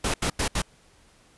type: noise bursts at uneven times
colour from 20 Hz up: pink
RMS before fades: -25 dBFS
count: 4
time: 0.04-0.14 / 0.22-0.3 / 0.39-0.48 / 0.55-0.62 s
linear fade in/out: 5 ms
effects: pink hiss -58 dBFS RMS until 1.37 s + resampled to 24000 Hz